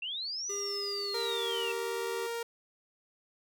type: linear two-way sweep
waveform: sine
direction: up then down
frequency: 2649 to 5990 to 2649 Hz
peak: -34 dBFS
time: 0.02-1.72 s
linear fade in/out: 5 ms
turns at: 0.48 s
type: tone with pitch glide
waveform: square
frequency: 403.2 to 387.9 Hz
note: G4 to G4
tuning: +49 to -18 cents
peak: -38 dBFS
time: 0.49-2.27 s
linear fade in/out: 10 ms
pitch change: -67 cents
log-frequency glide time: 1.07-1.46 s
type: tone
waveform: sawtooth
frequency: 466.2 Hz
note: A#4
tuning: in tune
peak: -30 dBFS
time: 1.14-2.43 s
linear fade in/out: 5 ms
effects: none